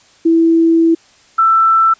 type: tone pair in turn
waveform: sine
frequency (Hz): 329.6 / 1330.6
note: E4 / E6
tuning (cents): 0 / +16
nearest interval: 2 octaves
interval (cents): 2416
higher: second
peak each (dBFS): -7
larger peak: neither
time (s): 0.25-0.95 / 1.38-1.94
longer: first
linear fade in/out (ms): 10
effects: white hiss -48 dBFS RMS until 1.99 s + resampled to 16000 Hz